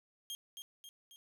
sawtooth tone with echo, 3222 Hz, G7, 47 cents sharp, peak -37 dBFS, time 0.3-0.35 s, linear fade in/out 0 ms, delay 270 ms, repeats 3, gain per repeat -5 dB, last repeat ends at 1.16 s, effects none

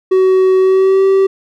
triangle tone with pitch glide, 375.9 to 386.7 Hz, F#4 to G4, +27 to -24 cents, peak -5 dBFS, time 0.11-1.27 s, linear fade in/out 10 ms, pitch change +49 cents, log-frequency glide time 0.58-1.04 s, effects none

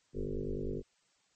sine tone with frequency modulation, 196 Hz, G3, in tune, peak -33 dBFS, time 0.13-0.83 s, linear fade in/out 50 ms, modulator 49.8 Hz, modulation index 5.2, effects white hiss -72 dBFS RMS until 1.35 s + MP3 32 kbps

